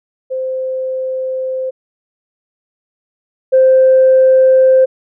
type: tone pair in turn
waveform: sine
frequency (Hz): 520 / 522.1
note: C5 / C5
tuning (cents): -11 / -4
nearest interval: unison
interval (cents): 7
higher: second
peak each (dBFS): -16 / -4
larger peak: second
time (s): 0.3-1.71 / 3.52-4.86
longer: first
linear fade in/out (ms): 20
effects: tanh soft clip ceiling -1 dBFS